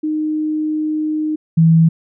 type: tone pair in turn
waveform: sine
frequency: 308.1 / 163.21 Hz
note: D#4 / E3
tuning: -17 / -17 cents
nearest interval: major seventh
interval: 1100 cents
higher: first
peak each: -16 / -7 dBFS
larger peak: second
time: 0.03-1.36 / 1.57-1.89 s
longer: first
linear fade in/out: 10 ms
effects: none